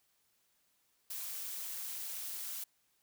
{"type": "noise with amplitude modulation", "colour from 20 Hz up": "blue", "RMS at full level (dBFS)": -39, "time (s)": [1.1, 2.64], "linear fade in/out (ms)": 5, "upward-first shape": "sine", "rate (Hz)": 206, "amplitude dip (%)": 60, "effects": ["white hiss -75 dBFS RMS until 3.02 s"]}